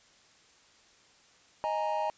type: chord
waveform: triangle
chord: D# suspended fourth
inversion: none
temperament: equal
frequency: 622.3 / 830.6 / 932.3 Hz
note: D#5 / G#5 / A#5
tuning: 0 / 0 / 0 cents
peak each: -31 dBFS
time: 1.64-2.1 s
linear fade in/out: 0 ms
effects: white hiss -61 dBFS RMS until 2.17 s + resampled to 16000 Hz